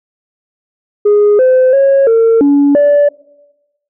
sine tone with pitch steps, 414.2 / 514 / 548 / 454.8 / 284.4 / 580 Hz, G#4 / C5 / C#5 / A#4 / C#4 / D5, -5 / -31 / -20 / -43 / +45 / -22 cents, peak -3 dBFS, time 1.05-3.09 s, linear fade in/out 10 ms, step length 340 ms, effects noise-tail reverb RT60 1.0 s tail -22 dB re dry + tanh soft clip ceiling -3 dBFS

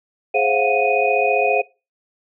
sine tone cluster, 419.7 / 529 / 692 / 727 / 2488 Hz, G#4 / C5 / F5 / F#5 / D#7, +18 / +19 / -16 / -31 / -1 cents, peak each -21 dBFS, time 0.34-1.62 s, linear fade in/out 10 ms, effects noise-tail reverb RT60 0.3 s tail -23 dB re dry

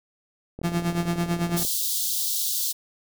click train, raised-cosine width 2 ms, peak -23 dBFS, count 42, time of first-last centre 0.59-1.649 s, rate 38.7 Hz
35% pulse tone with tremolo, 171.6 Hz, F3, 30 cents flat, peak -19 dBFS, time 0.63-1.64 s, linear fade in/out 20 ms, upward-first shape sine, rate 9 Hz, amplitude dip 70%
white high-pass noise, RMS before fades -26 dBFS, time 1.56-2.73 s, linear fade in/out 20 ms, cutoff 3400 Hz, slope 48 dB/octave
effects none

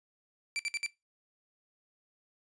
sawtooth tone bursts, 2341 Hz, D7, 6 cents flat, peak -28 dBFS, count 4, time 0.56-0.862 s, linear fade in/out 0 ms, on 32 ms, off 58 ms, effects noise-tail reverb RT60 0.2 s tail -19 dB re dry + resampled to 22050 Hz

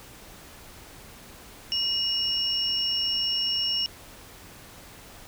sine tone pair together, 2878 / 5433 Hz, F#7 / F8, -49 / -49 cents, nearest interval major seventh, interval 1100 cents, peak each -27 / -26 dBFS, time 1.72-3.86 s, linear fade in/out 0 ms, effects pink hiss -47 dBFS RMS until 5.27 s

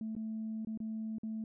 sine tone with dropouts, 220 Hz, A3, in tune, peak -35 dBFS, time 0.01-1.44 s, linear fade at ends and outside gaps 2 ms, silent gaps 0.152-0.164 / 0.649-0.671 / 0.775-0.802 / 1.184-1.233 s, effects tanh soft clip ceiling -32 dBFS

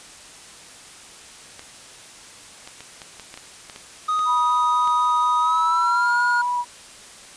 clicks, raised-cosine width 0.2 ms, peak -20 dBFS, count 11, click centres 1.594 / 2.675 / 2.806 / 3.018 / 3.197 / 3.341 / 3.375 / 3.698 / 3.761 / 4.192 / 4.875 s
triangle tone with pitch glide, 1248 to 1433.6 Hz, D#6 to F6, +5 to +45 cents, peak -17 dBFS, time 4.08-6.42 s, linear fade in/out 10 ms, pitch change +240 cents, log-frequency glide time 5.38-6.18 s
sine tone with vibrato, 974 Hz, B5, 24 cents flat, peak -20 dBFS, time 4.25-6.65 s, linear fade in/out 50 ms, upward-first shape square, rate 4.1 Hz, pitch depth 8 cents each way
effects white hiss -43 dBFS RMS until 7.36 s + resampled to 22050 Hz

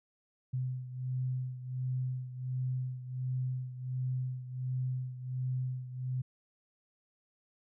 sine beating tone pair, 127.6 / 129 Hz, C3 / C3, -43 / -24 cents, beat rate 1.4 Hz, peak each -34 / -39 dBFS, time 0.53-6.22 s, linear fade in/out 10 ms, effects none

